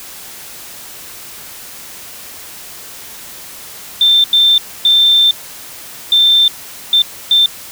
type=tone bursts at uneven times; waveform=sine; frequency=3569 Hz; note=A7; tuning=24 cents sharp; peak=-6 dBFS; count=6; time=4.01-4.24 / 4.33-4.58 / 4.85-5.31 / 6.12-6.48 / 6.93-7.02 / 7.31-7.46 s; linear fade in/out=2 ms; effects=white hiss -32 dBFS RMS until 7.71 s